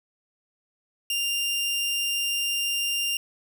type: tone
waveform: sawtooth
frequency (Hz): 2794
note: F7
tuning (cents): 0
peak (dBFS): -21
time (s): 1.1-3.17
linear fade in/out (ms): 2
effects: none